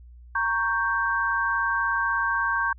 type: chord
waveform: sine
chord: G diminished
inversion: first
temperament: equal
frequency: 932.3 / 1108.7 / 1568 Hz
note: Bb5 / Db6 / G6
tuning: 0 / 0 / 0 cents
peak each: -29 / -27 / -24 dBFS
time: 0.35-2.73 s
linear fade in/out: 5 ms
effects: added 60 Hz sine -44 dBFS peak until 2.78 s